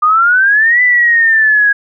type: exponential two-way sweep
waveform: sine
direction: up then down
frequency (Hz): 1206 to 2001 to 1644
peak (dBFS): -6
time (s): 0.02-1.73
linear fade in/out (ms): 10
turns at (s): 0.82
effects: none